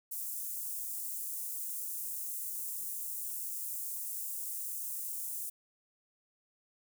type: high-pass noise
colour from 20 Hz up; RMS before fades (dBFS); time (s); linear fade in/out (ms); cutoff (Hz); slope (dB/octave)
white; -39; 0.11-5.5; 10; 7900; 24
effects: none